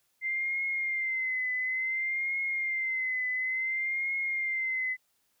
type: tone with vibrato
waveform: sine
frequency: 2081 Hz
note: C7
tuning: 10 cents flat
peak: -28 dBFS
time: 0.21-4.97 s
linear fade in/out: 50 ms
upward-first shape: triangle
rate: 0.57 Hz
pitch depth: 65 cents each way
effects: white hiss -73 dBFS RMS until 5.4 s